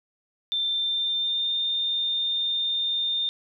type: tone with pitch glide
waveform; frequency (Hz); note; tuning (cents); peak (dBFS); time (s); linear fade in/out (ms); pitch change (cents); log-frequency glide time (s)
sine; 3567 to 3621; A7 to A7; +23 to +49; -23; 0.52-3.29; 0; +26; 0.68-1.51
effects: none